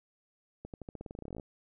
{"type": "accelerating click train", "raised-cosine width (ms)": 2, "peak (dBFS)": -29, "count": 19, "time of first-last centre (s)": [0.65, 1.398], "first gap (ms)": 88, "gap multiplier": 0.9, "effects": []}